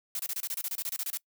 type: noise bursts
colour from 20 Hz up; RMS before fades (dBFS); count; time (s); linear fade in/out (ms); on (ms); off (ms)
blue; -33; 15; 0.15-1.173; 2; 43; 27
effects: noise-tail reverb RT60 0.1 s tail -23 dB re dry